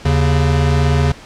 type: tone pair together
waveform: square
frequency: 79.1 / 139.2 Hz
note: D#2 / C#3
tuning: +29 / +8 cents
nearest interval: minor seventh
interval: 979 cents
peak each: -15 dBFS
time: 0.05-1.12 s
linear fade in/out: 5 ms
effects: pink hiss -38 dBFS RMS until 1.25 s + low-pass 6000 Hz 12 dB/octave